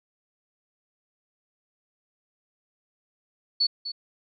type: tone with echo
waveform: sine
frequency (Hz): 4435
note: C#8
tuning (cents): 0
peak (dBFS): -19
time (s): 3.6-3.67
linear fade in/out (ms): 10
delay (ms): 250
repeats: 1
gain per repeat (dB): -11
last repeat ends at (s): 3.92
effects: none